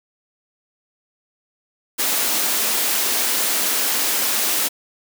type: high-pass noise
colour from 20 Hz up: white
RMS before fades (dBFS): -20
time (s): 1.98-4.69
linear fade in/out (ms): 20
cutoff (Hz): 200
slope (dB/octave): 48
effects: none